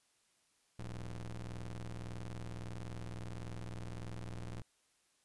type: ring-modulated tone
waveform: 35% pulse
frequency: 61.74 Hz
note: B1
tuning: in tune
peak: -37 dBFS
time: 0.79-4.62 s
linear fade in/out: 5 ms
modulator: 51.8 Hz
effects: white hiss -74 dBFS RMS until 5.24 s + resampled to 24000 Hz